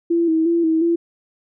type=tone with vibrato; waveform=sine; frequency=329.6 Hz; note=E4; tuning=in tune; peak=-14 dBFS; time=0.1-0.96 s; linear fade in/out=10 ms; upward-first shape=square; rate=2.8 Hz; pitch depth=44 cents each way; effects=none